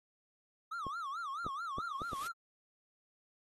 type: tone with vibrato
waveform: triangle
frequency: 1226 Hz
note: D#6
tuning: 26 cents flat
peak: -36 dBFS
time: 0.71-2.32 s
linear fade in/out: 10 ms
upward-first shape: sine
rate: 4.6 Hz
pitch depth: 230 cents each way
type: clicks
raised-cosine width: 2 ms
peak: -29 dBFS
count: 5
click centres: 0.867 / 1.465 / 1.784 / 2.018 / 2.132 s
type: noise with exponential growth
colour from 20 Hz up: white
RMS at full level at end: -44 dBFS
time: 1.81-2.27 s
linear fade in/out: 1 ms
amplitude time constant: 100 ms
effects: AAC 32 kbps